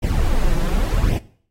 brown noise with flanger, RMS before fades -17 dBFS, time 0.02-1.19 s, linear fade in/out 20 ms, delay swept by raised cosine 0.35 to 6.05 ms, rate 0.89 Hz, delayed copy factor +0.75, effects noise-tail reverb RT60 0.5 s tail -18 dB re dry + AAC 48 kbps

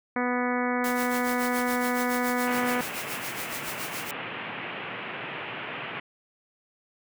harmonic tone, 246.9 Hz, B3, in tune, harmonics 1 / 2 / 3 / 4 / 5 / 6 / 7 / 8 / 9, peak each -28 / -31 / -33 / -34 / -35 / -36 / -36 / -37 / -38 dBFS, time 0.16-2.81 s, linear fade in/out 2 ms
white noise with tremolo, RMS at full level -35 dBFS, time 0.84-4.11 s, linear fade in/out 2 ms, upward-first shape sine, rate 7.1 Hz, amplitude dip 70%
white band-pass noise, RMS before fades -36 dBFS, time 2.47-6 s, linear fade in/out 5 ms, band 110 to 2900 Hz, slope 48 dB/octave
effects none

